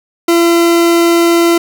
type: tone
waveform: 40% pulse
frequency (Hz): 339.4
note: F4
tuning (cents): -49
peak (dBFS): -6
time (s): 0.28-1.58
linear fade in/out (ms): 5
effects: none